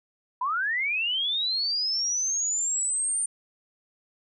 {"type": "linear sweep", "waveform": "sine", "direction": "up", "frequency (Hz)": [960, 9070], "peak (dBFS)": -24, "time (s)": [0.41, 3.26], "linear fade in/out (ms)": 5, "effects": []}